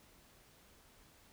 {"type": "silence", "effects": ["pink hiss -64 dBFS RMS until 1.32 s"]}